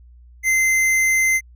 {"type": "tone with hard clipping", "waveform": "triangle", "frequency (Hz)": 2072, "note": "C7", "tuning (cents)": -17, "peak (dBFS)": -16, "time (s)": [0.43, 1.41], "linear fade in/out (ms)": 50, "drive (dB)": 17, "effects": ["added 60 Hz sine -43 dBFS peak until 1.55 s"]}